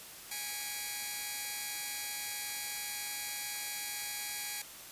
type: tone cluster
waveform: 5% pulse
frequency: 826 / 1946 / 2188 / 2325 Hz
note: G#5 / B6 / C#7 / D7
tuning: -10 / -26 / -23 / -18 cents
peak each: -30 / -34 / -34 / -32 dBFS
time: 0.31-4.62 s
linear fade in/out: 5 ms
effects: white hiss -49 dBFS RMS until 4.91 s + resampled to 32000 Hz